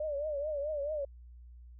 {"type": "tone with vibrato", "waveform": "sine", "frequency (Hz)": 590, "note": "D5", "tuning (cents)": 8, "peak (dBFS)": -32, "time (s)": [0, 1.05], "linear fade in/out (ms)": 5, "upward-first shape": "triangle", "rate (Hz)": 4.6, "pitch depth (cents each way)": 120, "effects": ["added 60 Hz sine -49 dBFS peak until 1.79 s"]}